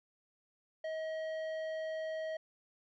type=tone with tanh clipping; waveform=sine; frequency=635 Hz; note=D#5; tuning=35 cents sharp; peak=-38 dBFS; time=0.84-2.37 s; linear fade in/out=5 ms; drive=11 dB; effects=none